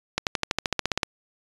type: accelerating click train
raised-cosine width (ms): 0.2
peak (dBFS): -5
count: 13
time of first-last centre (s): 0.18-1.032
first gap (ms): 88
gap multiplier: 0.96
effects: resampled to 22050 Hz